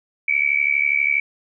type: tone with amplitude modulation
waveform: sine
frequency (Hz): 2290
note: D7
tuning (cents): -44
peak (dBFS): -12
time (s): 0.28-1.2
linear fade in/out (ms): 5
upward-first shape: sine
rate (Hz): 72.3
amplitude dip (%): 90
effects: none